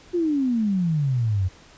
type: exponential sweep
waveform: sine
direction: down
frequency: 361.5 to 89.2 Hz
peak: -19 dBFS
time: 0.13-1.49 s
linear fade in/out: 20 ms
effects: pink hiss -50 dBFS RMS until 1.77 s + resampled to 16000 Hz